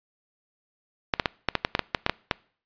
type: clicks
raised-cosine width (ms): 0.3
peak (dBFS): -5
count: 12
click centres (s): 1.138 / 1.198 / 1.258 / 1.487 / 1.553 / 1.649 / 1.751 / 1.793 / 1.948 / 2.064 / 2.096 / 2.312
effects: noise-tail reverb RT60 0.5 s tail -24 dB re dry + resampled to 11025 Hz